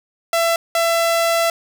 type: tone bursts at uneven times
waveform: sawtooth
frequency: 670 Hz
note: E5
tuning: 28 cents sharp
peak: -11 dBFS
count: 2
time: 0.33-0.56 / 0.75-1.5 s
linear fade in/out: 2 ms
effects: none